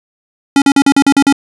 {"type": "tone bursts", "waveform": "square", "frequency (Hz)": 278.7, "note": "C#4", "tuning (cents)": 9, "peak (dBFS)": -6, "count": 8, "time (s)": [0.56, 1.326], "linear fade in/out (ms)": 2, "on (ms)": 59, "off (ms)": 42, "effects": ["resampled to 24000 Hz", "8-bit"]}